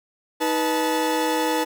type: tone cluster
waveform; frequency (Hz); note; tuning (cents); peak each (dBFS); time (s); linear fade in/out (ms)
40% pulse; 315 / 491.2 / 869; D#4 / B4 / A5; +21 / -9 / -22; -24; 0.4-1.65; 20
effects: none